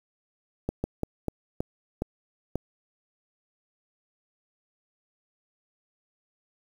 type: slowing click train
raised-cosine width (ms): 2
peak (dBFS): -14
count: 7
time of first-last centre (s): 0.69-2.556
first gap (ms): 150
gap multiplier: 1.29
effects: 8-bit